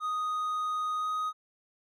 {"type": "tone with pitch glide", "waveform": "triangle", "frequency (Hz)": [1244.5, 1251.7], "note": ["D#6", "D#6"], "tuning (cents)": [0, 10], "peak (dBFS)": -27, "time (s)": [0, 1.33], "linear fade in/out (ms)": 50, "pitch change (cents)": 10, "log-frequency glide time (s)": [0.99, 1.07], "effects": []}